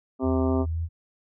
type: harmonic tone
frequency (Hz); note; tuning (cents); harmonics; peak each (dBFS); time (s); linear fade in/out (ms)
130.81; C3; 0; 2 / 3 / 4 / 5 / 6 / 7 / 8 / 9; -24 / -28 / -36 / -32 / -40 / -39 / -42 / -39; 0.19-0.66; 50
type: tone with vibrato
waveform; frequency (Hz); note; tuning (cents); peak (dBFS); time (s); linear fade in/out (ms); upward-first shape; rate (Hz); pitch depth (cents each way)
sine; 82.1; E2; -6; -25; 0.22-0.89; 50; sine; 3.7; 22
effects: none